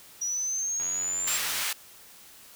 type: exponential sweep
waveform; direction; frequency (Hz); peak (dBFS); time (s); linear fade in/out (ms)
sine; up; 5790 to 7459; -27; 0.21-1.38; 10
type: click train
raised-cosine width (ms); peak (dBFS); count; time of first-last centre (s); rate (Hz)
0.3; -26; 75; 0.8-1.624; 89.8
type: high-pass noise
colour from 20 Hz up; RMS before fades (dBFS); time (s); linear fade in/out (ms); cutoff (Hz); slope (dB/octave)
pink; -30; 1.27-1.73; 5; 1600; 12
effects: white hiss -51 dBFS RMS until 2.55 s